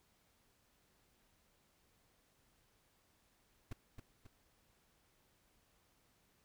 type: noise with echo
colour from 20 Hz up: brown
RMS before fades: -42 dBFS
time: 3.71-3.73 s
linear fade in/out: 5 ms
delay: 270 ms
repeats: 2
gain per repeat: -6 dB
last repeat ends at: 4.27 s
effects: pink hiss -74 dBFS RMS until 6.44 s